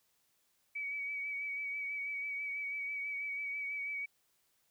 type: tone with vibrato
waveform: sine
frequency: 2272 Hz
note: C#7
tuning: 42 cents sharp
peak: -36 dBFS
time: 0.75-4.06 s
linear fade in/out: 10 ms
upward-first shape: sine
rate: 6.1 Hz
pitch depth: 27 cents each way
effects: white hiss -75 dBFS RMS until 4.7 s